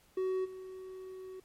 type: tone with level steps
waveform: triangle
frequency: 374.9 Hz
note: F#4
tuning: 23 cents sharp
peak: -28 / -41 dBFS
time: 0.17-1.4 s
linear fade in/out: 5 ms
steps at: 0.44 s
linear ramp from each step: 20 ms
effects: pink hiss -66 dBFS RMS until 1.44 s + MP3 64 kbps